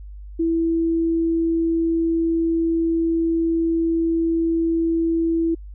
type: tone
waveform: sine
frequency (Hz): 330.3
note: E4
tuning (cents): +4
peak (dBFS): -17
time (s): 0.39-5.55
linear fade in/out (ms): 10
effects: added 50 Hz sine -34 dBFS peak until 5.74 s